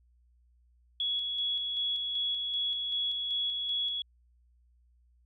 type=tone with tremolo; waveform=sine; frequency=3361 Hz; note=G#7; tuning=20 cents sharp; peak=-28 dBFS; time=1-4.02 s; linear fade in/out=2 ms; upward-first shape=square; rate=2.6 Hz; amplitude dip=30%; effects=added 60 Hz sine -62 dBFS peak until 5.25 s